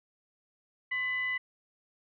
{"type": "tone with frequency modulation", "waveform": "sine", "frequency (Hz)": 2002, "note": "B6", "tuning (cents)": 23, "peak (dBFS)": -29, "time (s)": [0.91, 1.38], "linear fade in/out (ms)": 10, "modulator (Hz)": 943, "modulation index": 0.35, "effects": []}